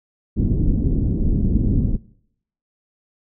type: low-pass noise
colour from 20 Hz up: pink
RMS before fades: -18 dBFS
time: 0.36-1.97 s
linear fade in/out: 20 ms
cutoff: 290 Hz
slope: 24 dB/octave
effects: noise-tail reverb RT60 0.7 s tail -21 dB re dry